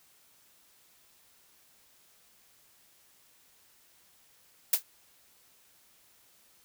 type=noise with exponential decay; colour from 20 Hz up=blue; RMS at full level=-18 dBFS; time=4.73-4.83 s; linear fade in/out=5 ms; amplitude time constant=20 ms; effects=white hiss -63 dBFS RMS until 6.64 s